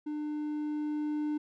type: tone with level ramp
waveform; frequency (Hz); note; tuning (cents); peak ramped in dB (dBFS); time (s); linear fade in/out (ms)
triangle; 300; D4; +37; -31 to -27; 0.06-1.38; 10
effects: none